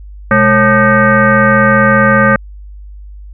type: tone with frequency modulation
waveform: sine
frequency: 880 Hz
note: A5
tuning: in tune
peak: -5 dBFS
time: 0.31-2.36 s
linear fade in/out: 2 ms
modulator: 335 Hz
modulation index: 2.7
effects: added 50 Hz sine -28 dBFS peak until 3.33 s